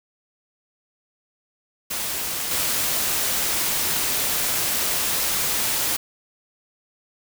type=noise with level steps; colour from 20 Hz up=white; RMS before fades=-27 / -23 dBFS; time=1.9-5.97 s; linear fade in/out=10 ms; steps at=2.51 s; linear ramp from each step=2 ms; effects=none